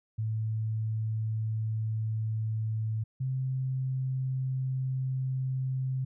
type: tone pair in turn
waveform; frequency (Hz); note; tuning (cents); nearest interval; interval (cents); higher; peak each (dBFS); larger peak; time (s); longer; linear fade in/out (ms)
sine; 110 / 130.81; A2 / C3; 0 / 0; minor third; 300; second; -28; neither; 0.18-3.04 / 3.2-6.05; first; 10
effects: none